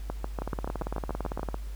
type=two click trains; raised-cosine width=1 ms; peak=-18 / -18 dBFS; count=21 / 10; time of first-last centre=0.42-1.544 / 0.1-1.395 s; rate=17.8 / 6.95 Hz; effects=added 50 Hz sine -34 dBFS peak until 1.75 s + pink hiss -54 dBFS RMS until 1.75 s